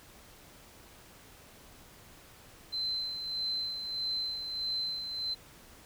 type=tone with tremolo; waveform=sine; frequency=4077 Hz; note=C8; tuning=46 cents flat; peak=-30 dBFS; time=2.72-5.35 s; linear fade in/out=20 ms; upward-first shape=sine; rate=1.6 Hz; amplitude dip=50%; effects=pink hiss -55 dBFS RMS until 5.85 s